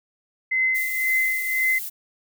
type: tone with tremolo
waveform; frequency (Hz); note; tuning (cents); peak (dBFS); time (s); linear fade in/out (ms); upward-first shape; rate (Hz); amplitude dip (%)
sine; 2053; C7; -33; -17; 0.51-1.79; 10; triangle; 1.9; 65
type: noise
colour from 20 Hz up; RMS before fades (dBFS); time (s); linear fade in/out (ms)
violet; -32; 0.74-1.9; 20
effects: none